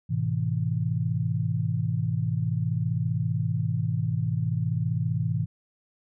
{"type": "tone cluster", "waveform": "sine", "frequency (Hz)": [106.2, 126.7, 161.7], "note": ["G#2", "B2", "E3"], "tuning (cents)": [39, 45, -33], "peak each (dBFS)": -28, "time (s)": [0.09, 5.46], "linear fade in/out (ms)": 20, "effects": []}